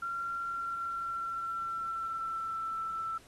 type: tone with pitch glide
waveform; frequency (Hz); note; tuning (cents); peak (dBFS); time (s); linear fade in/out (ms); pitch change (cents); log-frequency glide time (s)
sine; 1374 to 1329.5; F6 to E6; -29 to +14; -33; 0.02-3.18; 5; -57; 0.39-2.74
effects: pink hiss -59 dBFS RMS until 3.27 s + AAC 32 kbps